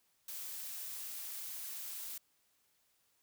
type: noise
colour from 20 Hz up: blue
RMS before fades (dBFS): -44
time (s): 0.28-2.18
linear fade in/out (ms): 5
effects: white hiss -75 dBFS RMS until 3.22 s